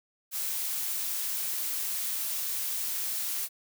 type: noise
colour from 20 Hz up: blue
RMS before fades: -32 dBFS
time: 0.31-3.49 s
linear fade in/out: 50 ms
effects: none